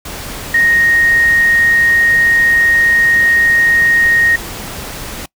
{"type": "tone in noise", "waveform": "sine", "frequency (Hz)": 1864.7, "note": "A#6", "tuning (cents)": 0, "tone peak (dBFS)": -8, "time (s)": [0.54, 4.36], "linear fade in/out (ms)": 5, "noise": "pink", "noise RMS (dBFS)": -26, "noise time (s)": [0.05, 5.26], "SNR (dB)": 15, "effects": ["noise-tail reverb RT60 0.1 s tail -23 dB re dry"]}